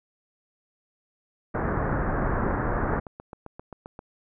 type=low-pass noise; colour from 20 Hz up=pink; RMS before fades=-26 dBFS; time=1.54-3 s; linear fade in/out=10 ms; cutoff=1700 Hz; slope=48 dB/octave
type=click train; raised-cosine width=1 ms; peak=-25 dBFS; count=12; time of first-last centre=2.54-3.991 s; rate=7.58 Hz
effects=none